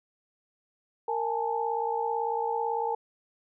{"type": "tone cluster", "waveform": "sine", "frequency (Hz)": [462.3, 827, 885], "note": ["A#4", "G#5", "A5"], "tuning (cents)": [-14, -8, 10], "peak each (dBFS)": -31, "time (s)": [1.08, 2.95], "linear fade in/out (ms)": 5, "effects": []}